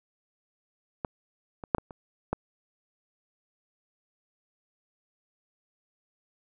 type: clicks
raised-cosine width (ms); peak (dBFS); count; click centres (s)
1; -16 / -24 / -7 / -19 / -28 / -13; 6; 1.048 / 1.638 / 1.748 / 1.783 / 1.908 / 2.33
effects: none